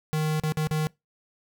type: tone with dropouts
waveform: square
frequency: 154.9 Hz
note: D#3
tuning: 7 cents flat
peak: -24 dBFS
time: 0.13-0.87 s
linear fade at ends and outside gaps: 0 ms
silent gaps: 0.398-0.436 / 0.522-0.572 / 0.672-0.711 s
effects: noise-tail reverb RT60 0.2 s tail -23 dB re dry